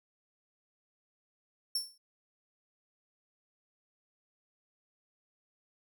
sawtooth tone with exponential decay, 5430 Hz, F8, 50 cents flat, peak -25 dBFS, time 1.75-1.98 s, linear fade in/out 5 ms, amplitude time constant 48 ms, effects none

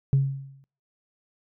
sine tone with exponential decay, 136.6 Hz, C#3, 25 cents flat, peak -13 dBFS, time 0.13-0.64 s, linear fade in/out 0 ms, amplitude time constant 110 ms, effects noise-tail reverb RT60 0.4 s tail -26 dB re dry + tanh soft clip ceiling -13 dBFS

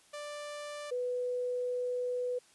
sawtooth / sine tone pair in turn, 589 / 495.3 Hz, D5 / B4, +5 / +5 cents, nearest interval minor third, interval 300 cents, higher first, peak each -36 / -31 dBFS, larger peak second, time 0.13-0.91 / 0.91-2.39 s, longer second, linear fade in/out 10 ms, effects white hiss -63 dBFS RMS until 2.54 s + resampled to 24000 Hz

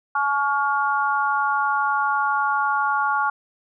sine tone cluster, 850 / 1122 / 1412 Hz, G#5 / C#6 / F6, +40 / +21 / +19 cents, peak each -23 dBFS, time 0.15-3.3 s, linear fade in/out 5 ms, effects none

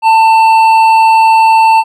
sine tone with hard clipping, 892 Hz, A5, 23 cents sharp, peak -5 dBFS, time 0.02-1.84 s, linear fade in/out 50 ms, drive 7 dB, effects none

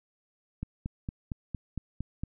click train, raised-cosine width 5 ms, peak -21 dBFS, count 8, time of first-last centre 0.63-2.236 s, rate 4.36 Hz, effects none

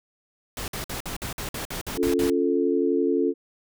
pink noise bursts, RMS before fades -32 dBFS, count 11, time 0.57-2.3 s, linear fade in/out 2 ms, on 110 ms, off 52 ms
sine chord, Db augmented, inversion none, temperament equal, 277.2 / 349.2 / 440 Hz, Db4 / F4 / A4, 0 / 0 / 0 cents, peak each -24 dBFS, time 1.96-3.34 s, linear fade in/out 50 ms
effects none

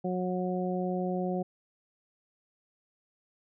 harmonic tone, 182.3 Hz, F#3, 25 cents flat, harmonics 1 / 2 / 3 / 4, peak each -31 / -34 / -36 / -37 dBFS, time 0.04-1.43 s, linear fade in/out 10 ms, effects none

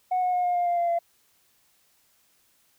sine tone with pitch steps, 735 / 727.4 / 719.9 / 712.4 / 705.1 / 697.8 / 690.5 / 683.4 Hz, F#5 / F#5 / F#5 / F5 / F5 / F5 / F5 / F5, -12 / -30 / -48 / +34 / +16 / -2 / -20 / -38 cents, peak -20 dBFS, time 0.11-0.99 s, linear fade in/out 10 ms, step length 110 ms, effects tanh soft clip ceiling -19 dBFS + white hiss -65 dBFS RMS until 2.78 s

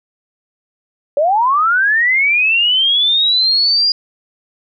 sine linear sweep, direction up, 550 to 4869 Hz, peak -10 dBFS, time 1.17-3.92 s, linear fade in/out 2 ms, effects none

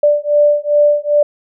sine beating tone pair, 587.3 / 589.8 Hz, D5 / D5, 0 / +7 cents, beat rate 2.5 Hz, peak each -12 dBFS, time 0.03-1.23 s, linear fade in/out 5 ms, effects none

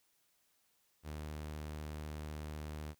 sawtooth tone, 76 Hz, D#2, 40 cents flat, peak -38 dBFS, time 1.03-2.95 s, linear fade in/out 50 ms, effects white hiss -75 dBFS RMS until 2.99 s

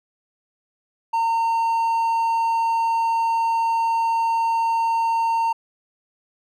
triangle tone, 914 Hz, A#5, 34 cents flat, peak -16 dBFS, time 1.13-5.53 s, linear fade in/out 10 ms, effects none

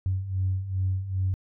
sine beating tone pair, 92.5 / 95 Hz, F#2 / F#2, 0 / +46 cents, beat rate 2.5 Hz, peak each -30 / -25 dBFS, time 0.06-1.34 s, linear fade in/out 0 ms, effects tanh soft clip ceiling -17 dBFS

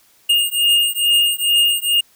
square beating tone pair, 2835 / 2837.3 Hz, F7 / F7, +25 / +27 cents, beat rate 2.3 Hz, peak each -17 dBFS, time 0.29-2.01 s, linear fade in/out 10 ms, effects white hiss -54 dBFS RMS until 2.15 s

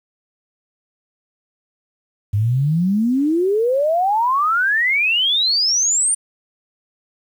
sine exponential sweep, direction up, 98.5 to 9230 Hz, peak -14 dBFS, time 2.33-6.15 s, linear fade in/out 10 ms, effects 8-bit

